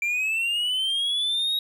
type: linear sweep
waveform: triangle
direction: up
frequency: 2349 to 3810 Hz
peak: -21 dBFS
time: 0.02-1.59 s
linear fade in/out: 2 ms
effects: none

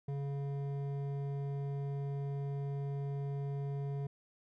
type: tone with hard clipping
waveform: sine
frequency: 140.2 Hz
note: C#3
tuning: 20 cents sharp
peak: -37 dBFS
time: 0.08-4.07 s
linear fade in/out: 5 ms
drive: 10 dB
effects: none

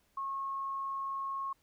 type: tone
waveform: sine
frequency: 1089 Hz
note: C#6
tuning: 31 cents flat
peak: -34 dBFS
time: 0.17-1.53 s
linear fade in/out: 5 ms
effects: pink hiss -72 dBFS RMS until 1.62 s

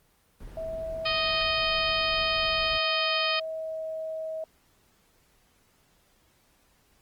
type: noise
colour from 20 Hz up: brown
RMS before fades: -42 dBFS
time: 0.4-2.78 s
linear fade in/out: 5 ms
type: tone with pitch glide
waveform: sine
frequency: 648 to 637.6 Hz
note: E5 to D#5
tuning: -30 to +42 cents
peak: -31 dBFS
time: 0.57-4.44 s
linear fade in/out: 2 ms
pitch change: -28 cents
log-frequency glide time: 2.34-3.85 s
type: harmonic tone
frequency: 622.3 Hz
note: D#5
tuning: in tune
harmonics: 2 / 3 / 4 / 5 / 6 / 7 / 8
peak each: -31 / -35 / -30 / -30 / -36 / -34 / -35 dBFS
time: 1.05-3.4 s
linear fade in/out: 10 ms
effects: pink hiss -65 dBFS RMS until 7.01 s + Opus 24 kbps

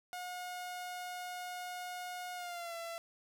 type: tone with pitch glide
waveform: sawtooth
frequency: 721 to 672.7 Hz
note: F#5 to E5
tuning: -45 to +35 cents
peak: -37 dBFS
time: 0.13-2.98 s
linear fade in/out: 0 ms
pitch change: -120 cents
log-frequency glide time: 2.35-2.75 s
effects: none

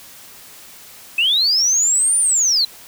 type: linear two-way sweep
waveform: sine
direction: up then down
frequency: 2549 to 9397 to 3989 Hz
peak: -12 dBFS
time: 1.18-2.65 s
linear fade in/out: 5 ms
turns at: 2.19 s
effects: tanh soft clip ceiling -8 dBFS + white hiss -41 dBFS RMS until 2.87 s

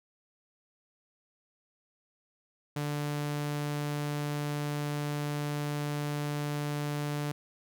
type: tone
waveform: sawtooth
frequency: 146.83 Hz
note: D3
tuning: in tune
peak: -27 dBFS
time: 2.76-7.32 s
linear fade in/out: 5 ms
effects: none

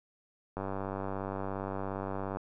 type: click train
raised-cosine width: 1 ms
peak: -22 dBFS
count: 176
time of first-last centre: 0.57-2.37 s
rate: 97.2 Hz
effects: none

